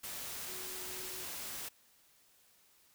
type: tone in noise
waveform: sine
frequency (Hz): 370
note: F#4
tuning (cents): 0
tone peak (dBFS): -52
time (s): 0.48-1.25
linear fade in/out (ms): 10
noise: white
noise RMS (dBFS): -43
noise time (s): 0.03-1.69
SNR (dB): -12
effects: white hiss -67 dBFS RMS until 2.94 s